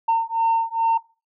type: beating tone pair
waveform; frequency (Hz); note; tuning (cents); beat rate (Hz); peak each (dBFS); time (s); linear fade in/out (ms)
sine; 909 / 911.4; A#5 / A#5; -44 / -39; 2.4; -19; 0.08-0.98; 10
effects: noise-tail reverb RT60 0.3 s tail -21 dB re dry + tanh soft clip ceiling -13 dBFS